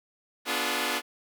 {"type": "chord", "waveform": "5% pulse", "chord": "B diminished seventh", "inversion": "none", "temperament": "equal with one note detuned", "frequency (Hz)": [246.9, 293.7, 349.2, 424.3], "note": ["B3", "D4", "F4", "Ab4"], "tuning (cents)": [0, 0, 0, 37], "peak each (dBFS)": -21, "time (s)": [0.45, 1.02], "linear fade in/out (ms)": 50, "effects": []}